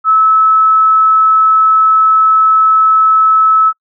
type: tone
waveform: sine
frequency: 1300 Hz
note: E6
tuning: 24 cents flat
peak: -5 dBFS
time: 0.04-3.73 s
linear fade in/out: 50 ms
effects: noise-tail reverb RT60 0.1 s tail -26 dB re dry